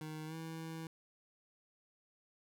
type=tone with pitch glide; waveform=25% pulse; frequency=155.56 to 162.17 Hz; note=D#3 to E3; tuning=0 to -28 cents; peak=-39 dBFS; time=0.01-0.87 s; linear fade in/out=2 ms; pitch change=+72 cents; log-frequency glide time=0.26-0.35 s; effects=none